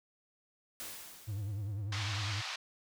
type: noise with exponential decay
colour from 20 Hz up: white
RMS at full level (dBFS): -42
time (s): 0.8-2.14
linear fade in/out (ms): 0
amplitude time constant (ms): 290
type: tone with vibrato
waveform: triangle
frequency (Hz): 102.3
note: G#2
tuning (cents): -26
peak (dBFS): -33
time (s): 1.27-2.42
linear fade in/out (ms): 20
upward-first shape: triangle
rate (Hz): 10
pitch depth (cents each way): 140
type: band-pass noise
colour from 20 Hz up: white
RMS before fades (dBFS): -40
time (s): 1.92-2.56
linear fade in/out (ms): 5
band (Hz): 750 to 4900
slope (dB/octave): 24
effects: none